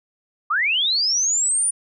sine linear sweep, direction up, 1132 to 9590 Hz, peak -17 dBFS, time 0.5-1.71 s, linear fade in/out 10 ms, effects none

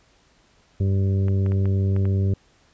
harmonic tone, 97.1 Hz, G2, 16 cents flat, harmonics 1 / 2 / 3 / 4 / 5 / 6, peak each -18 / -28 / -37 / -32 / -42 / -44 dBFS, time 0.8-2.34 s, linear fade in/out 5 ms
clicks, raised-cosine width 0.5 ms, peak -24 dBFS, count 6, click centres 1.283 / 1.463 / 1.52 / 1.656 / 1.964 / 2.054 s
effects pink hiss -59 dBFS RMS until 2.73 s + resampled to 16000 Hz

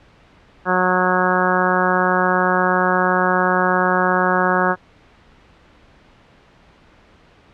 harmonic tone, 182.8 Hz, F#3, 21 cents flat, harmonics 1 / 2 / 3 / 4 / 5 / 6 / 7 / 8 / 9, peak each -23 / -23 / -23 / -23 / -23 / -23 / -23 / -23 / -23 dBFS, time 0.65-4.76 s, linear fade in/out 50 ms, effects pink hiss -50 dBFS RMS until 7.53 s + low-pass 3000 Hz 12 dB/octave

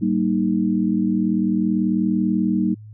sine chord, Eb major, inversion first, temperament equal with one note detuned, 192.74 / 233.1 / 311.1 Hz, G3 / Bb3 / Eb4, -29 / 0 / 0 cents, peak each -20 / -22 / -22 dBFS, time 0.01-2.75 s, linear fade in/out 20 ms, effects added 107 Hz sine -37 dBFS peak until 2.93 s

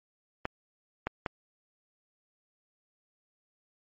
clicks, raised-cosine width 0.5 ms, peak -15 dBFS, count 3, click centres 0.454 / 1.07 / 1.262 s, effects MP3 48 kbps

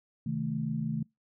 sine chord, A diminished, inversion first, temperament just, 132 / 158.4 / 220 Hz, C3 / Eb3 / A3, +16 / +31 / 0 cents, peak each -36 / -33 / -33 dBFS, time 0.26-1.03 s, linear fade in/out 5 ms, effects noise-tail reverb RT60 0.2 s tail -26 dB re dry

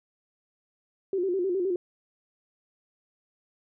sine tone with vibrato, 370 Hz, F#4, in tune, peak -24 dBFS, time 1.13-1.76 s, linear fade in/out 2 ms, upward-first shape square, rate 9.6 Hz, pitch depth 82 cents each way, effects none

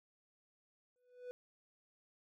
triangle tone with exponential growth, 495.3 Hz, B4, 5 cents sharp, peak -39 dBFS, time 0.96-1.31 s, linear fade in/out 0 ms, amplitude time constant 74 ms, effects none

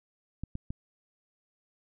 clicks, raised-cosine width 5 ms, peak -23 dBFS, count 3, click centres 0.436 / 0.554 / 0.705 s, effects none

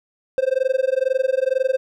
triangle tone with amplitude modulation, 523.3 Hz, C5, in tune, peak -11 dBFS, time 0.38-1.77 s, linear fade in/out 0 ms, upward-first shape sine, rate 22.1 Hz, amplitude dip 100%, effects none

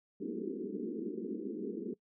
white band-pass noise, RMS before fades -39 dBFS, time 0.2-1.94 s, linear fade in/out 10 ms, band 190 to 440 Hz, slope 96 dB/octave, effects noise-tail reverb RT60 0.1 s tail -21 dB re dry

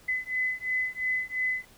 sine beating tone pair, 2017 / 2019.9 Hz, B6 / B6, +36 / +38 cents, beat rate 2.9 Hz, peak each -30 dBFS, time 0.08-1.65 s, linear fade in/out 10 ms, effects pink hiss -56 dBFS RMS until 1.77 s

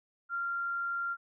sine tone, 1386 Hz, F6, 14 cents flat, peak -31 dBFS, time 0.29-1.17 s, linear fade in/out 50 ms, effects none

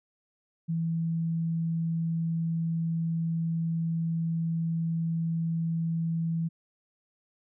sine tone, 164.81 Hz, E3, in tune, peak -26 dBFS, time 0.68-6.49 s, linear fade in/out 20 ms, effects none

